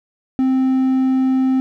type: tone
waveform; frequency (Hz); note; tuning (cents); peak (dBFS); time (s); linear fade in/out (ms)
triangle; 261.6; C4; 0; -11; 0.39-1.6; 0
effects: none